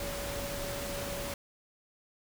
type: tone in noise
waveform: sine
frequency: 566 Hz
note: C#5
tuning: 36 cents sharp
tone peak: -39 dBFS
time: 0-1.34 s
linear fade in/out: 2 ms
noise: pink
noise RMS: -38 dBFS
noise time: 0-1.34 s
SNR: -4 dB
effects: none